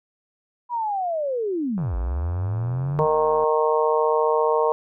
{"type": "linear two-way sweep", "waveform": "sine", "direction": "down then up", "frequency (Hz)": [984, 52, 156.7], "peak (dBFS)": -22, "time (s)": [0.69, 3.07], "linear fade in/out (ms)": 50, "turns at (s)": 1.96}
{"type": "click train", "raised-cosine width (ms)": 1, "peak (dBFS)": -24, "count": 148, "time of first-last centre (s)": [1.78, 3.439], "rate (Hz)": 88.6}
{"type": "harmonic tone", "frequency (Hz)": 154.6, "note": "D#3", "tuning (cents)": -11, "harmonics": [3, 4, 5, 6, 7], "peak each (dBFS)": [-20, -24, -30, -24, -26], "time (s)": [2.99, 4.72], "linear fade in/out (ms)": 0}
{"effects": []}